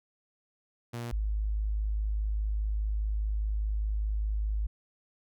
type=tone pair in turn; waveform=sawtooth / sine; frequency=118.6 / 52.45 Hz; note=A#2 / G#1; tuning=+30 / +18 cents; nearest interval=octave + major second; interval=1412 cents; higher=first; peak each=-31 / -27 dBFS; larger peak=second; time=0.93-1.12 / 1.12-4.67 s; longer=second; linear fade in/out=10 ms; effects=none